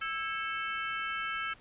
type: harmonic tone with a mistuned harmonic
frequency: 440 Hz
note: A4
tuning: in tune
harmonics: 3 / 4 / 5 / 6 / 7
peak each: -36 / -38 / -40 / -42 / -43 dBFS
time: 0.01-1.54 s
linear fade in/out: 10 ms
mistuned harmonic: 4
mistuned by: -130 cents
effects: pink hiss -58 dBFS RMS until 1.6 s + resampled to 8000 Hz